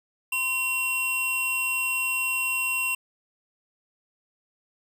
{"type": "tone pair together", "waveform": "square", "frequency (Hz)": [1027, 2742], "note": ["C6", "F7"], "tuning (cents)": [-33, -32], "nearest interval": "octave + perfect fourth", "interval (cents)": 1701, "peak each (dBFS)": [-36, -25], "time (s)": [0.32, 2.95], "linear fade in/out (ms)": 5, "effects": []}